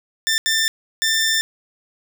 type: tone bursts at uneven times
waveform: 15% pulse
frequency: 1785 Hz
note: A6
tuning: 24 cents sharp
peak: -10 dBFS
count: 3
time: 0.27-0.38 / 0.46-0.68 / 1.02-1.41 s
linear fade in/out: 0 ms
effects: none